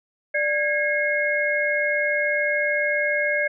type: tone cluster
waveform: sine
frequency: 590 / 1643 / 2157 Hz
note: D5 / G#6 / C#7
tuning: +8 / -19 / -48 cents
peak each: -24 dBFS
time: 0.34-3.48 s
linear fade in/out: 10 ms
effects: none